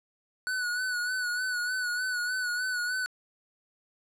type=tone with vibrato; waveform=square; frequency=1480 Hz; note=F#6; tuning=in tune; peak=-29 dBFS; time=0.47-3.06 s; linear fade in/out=0 ms; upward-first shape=sine; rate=3.3 Hz; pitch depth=44 cents each way; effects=low-pass 11000 Hz 12 dB/octave